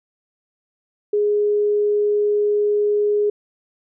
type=tone; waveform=sine; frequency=415.3 Hz; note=G#4; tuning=in tune; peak=-15 dBFS; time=1.13-3.3 s; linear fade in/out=5 ms; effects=none